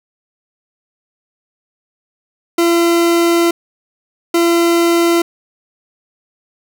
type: tone bursts at uneven times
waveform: 40% pulse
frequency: 340 Hz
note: F4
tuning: 46 cents flat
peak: -9 dBFS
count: 2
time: 2.58-3.51 / 4.34-5.22 s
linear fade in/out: 5 ms
effects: none

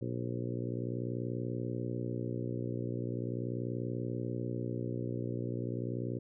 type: harmonic tone with a mistuned harmonic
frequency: 60.4 Hz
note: B1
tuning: 38 cents flat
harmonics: 2 / 3 / 4 / 5 / 6 / 7 / 8 / 9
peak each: -37 / -44 / -42 / -42 / -42 / -45 / -48 / -49 dBFS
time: 0.01-6.19 s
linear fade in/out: 10 ms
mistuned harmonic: 9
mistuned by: -22 cents
effects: none

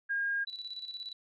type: tone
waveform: sine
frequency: 1621 Hz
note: G#6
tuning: 42 cents flat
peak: -29 dBFS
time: 0.09-0.45 s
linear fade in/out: 20 ms
type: tone with tremolo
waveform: sine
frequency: 3952 Hz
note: B7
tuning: in tune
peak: -37 dBFS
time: 0.47-1.13 s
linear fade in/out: 5 ms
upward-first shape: square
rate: 17 Hz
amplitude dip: 60%
effects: none

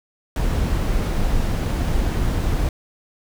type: noise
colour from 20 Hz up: brown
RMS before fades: -20 dBFS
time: 0.36-2.69 s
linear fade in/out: 2 ms
effects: none

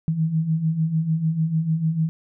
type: beating tone pair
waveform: sine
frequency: 155.56 / 162.26 Hz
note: D#3 / E3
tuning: 0 / -27 cents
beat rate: 6.7 Hz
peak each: -26 / -20 dBFS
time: 0.08-2.09 s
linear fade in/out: 0 ms
effects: none

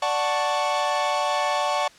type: chord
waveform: 45% pulse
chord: D major seventh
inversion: none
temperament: equal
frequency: 587.3 / 740 / 880 / 1108.7 Hz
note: D5 / F#5 / A5 / C#6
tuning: 0 / 0 / 0 / 0 cents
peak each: -27 dBFS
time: 0.02-1.88 s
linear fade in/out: 5 ms
effects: white hiss -50 dBFS RMS until 1.98 s + low-pass 6000 Hz 12 dB/octave

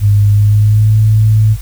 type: tone with pitch glide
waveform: sine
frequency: 102.4 to 108.18 Hz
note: G#2 to A2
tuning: -24 to -29 cents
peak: -5 dBFS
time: 0-1.57 s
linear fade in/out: 50 ms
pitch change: +95 cents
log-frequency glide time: 0.28-0.98 s
effects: added 50 Hz sine -22 dBFS peak until 1.61 s + white hiss -38 dBFS RMS until 1.61 s

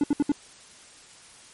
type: tone bursts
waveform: triangle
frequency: 290 Hz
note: D4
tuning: 22 cents flat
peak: -16 dBFS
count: 4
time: 0.01-0.319 s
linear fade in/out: 2 ms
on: 27 ms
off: 67 ms
effects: white hiss -50 dBFS RMS until 1.53 s + MP3 48 kbps

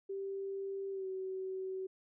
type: tone with pitch glide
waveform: sine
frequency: 391.2 to 378.1 Hz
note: G4 to F#4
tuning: -4 to +38 cents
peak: -37 dBFS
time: 0.09-1.87 s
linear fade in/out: 10 ms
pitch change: -58 cents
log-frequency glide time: 0.91-1.07 s
effects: none

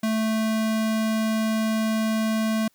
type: tone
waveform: square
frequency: 220 Hz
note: A3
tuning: in tune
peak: -22 dBFS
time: 0.03-2.68 s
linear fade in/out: 5 ms
effects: white hiss -65 dBFS RMS until 2.74 s

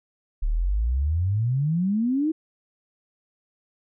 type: exponential sweep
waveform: sine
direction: up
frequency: 34.65 to 325.9 Hz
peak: -20 dBFS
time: 0.42-2.32 s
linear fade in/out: 10 ms
effects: none

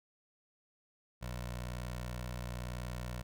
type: tone with notch filter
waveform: 15% pulse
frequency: 61 Hz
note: B1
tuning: 21 cents flat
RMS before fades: -41 dBFS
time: 1.21-3.23 s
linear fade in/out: 20 ms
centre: 260 Hz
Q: 1.2
effects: none

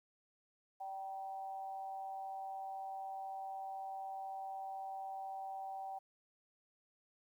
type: tone with amplitude modulation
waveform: sine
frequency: 773 Hz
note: G5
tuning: 24 cents flat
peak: -39 dBFS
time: 0.8-5.99 s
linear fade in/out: 10 ms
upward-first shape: sine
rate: 184 Hz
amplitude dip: 55%
effects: 12-bit

